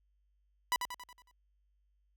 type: tone with echo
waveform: sawtooth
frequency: 987.8 Hz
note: B5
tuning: in tune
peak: -24 dBFS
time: 0.72-0.76 s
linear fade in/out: 0 ms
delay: 92 ms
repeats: 6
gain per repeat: -6 dB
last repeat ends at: 1.312 s
effects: added 50 Hz sine -70 dBFS peak until 2.16 s